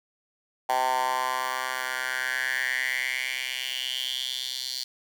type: tone with high-pass filter sweep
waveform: 10% pulse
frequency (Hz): 128.7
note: C3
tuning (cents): -28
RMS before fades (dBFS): -29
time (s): 0.69-4.84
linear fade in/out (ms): 5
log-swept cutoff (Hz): 820 to 4300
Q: 5.2
effects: none